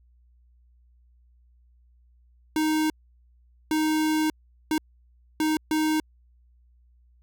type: tone bursts at uneven times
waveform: square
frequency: 311.1 Hz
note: D#4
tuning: in tune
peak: -22 dBFS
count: 5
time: 2.56-2.9 / 3.71-4.3 / 4.71-4.78 / 5.4-5.57 / 5.71-6 s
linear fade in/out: 2 ms
effects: added 60 Hz sine -56 dBFS peak until 7.22 s